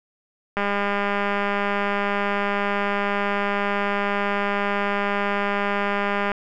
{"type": "click train", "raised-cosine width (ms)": 0.5, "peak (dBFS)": -9, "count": 1162, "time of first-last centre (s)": [0.57, 6.318], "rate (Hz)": 202, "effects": []}